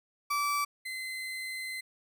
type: tone pair in turn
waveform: 35% pulse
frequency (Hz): 1157 / 2054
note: D6 / C7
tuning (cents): -26 / -33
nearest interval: minor seventh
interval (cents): 993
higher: second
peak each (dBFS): -26 / -34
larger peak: first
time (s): 0.3-0.65 / 0.85-1.81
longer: second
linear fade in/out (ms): 10
effects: none